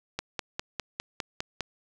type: click train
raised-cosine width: 0.2 ms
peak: -13 dBFS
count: 8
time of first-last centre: 0.19-1.607 s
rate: 4.94 Hz
effects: none